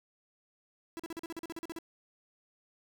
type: tone bursts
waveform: 45% pulse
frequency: 331.4 Hz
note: E4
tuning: 9 cents sharp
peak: -38 dBFS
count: 13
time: 0.97-1.787 s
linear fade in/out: 0 ms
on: 25 ms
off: 41 ms
effects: none